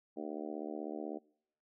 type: harmonic tone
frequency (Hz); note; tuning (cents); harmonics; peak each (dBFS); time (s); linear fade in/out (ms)
76.1; D#2; -38; 3 / 4 / 5 / 6 / 7 / 8 / 9 / 10; -46 / -43 / -45 / -47 / -51 / -49 / -50 / -53; 0.16-1.19; 20
effects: noise-tail reverb RT60 0.7 s tail -25 dB re dry